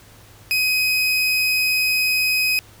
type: tone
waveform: 30% pulse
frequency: 2518 Hz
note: D#7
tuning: 20 cents sharp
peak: -14 dBFS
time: 0.51-2.59 s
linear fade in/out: 0 ms
effects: added 105 Hz sine -49 dBFS peak until 2.8 s + pink hiss -48 dBFS RMS until 2.8 s